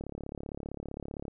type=click train; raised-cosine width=2 ms; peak=-25 dBFS; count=46; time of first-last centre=0.01-1.281 s; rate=35.4 Hz; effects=none